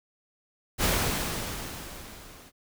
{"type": "noise with level ramp", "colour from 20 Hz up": "pink", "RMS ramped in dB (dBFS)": [-23, -51], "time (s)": [0.78, 2.52], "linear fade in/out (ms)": 50, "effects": []}